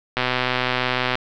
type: click train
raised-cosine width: 0.3 ms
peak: -4 dBFS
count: 125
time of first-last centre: 0.17-1.154 s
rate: 126 Hz
effects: low-pass 5000 Hz 12 dB/octave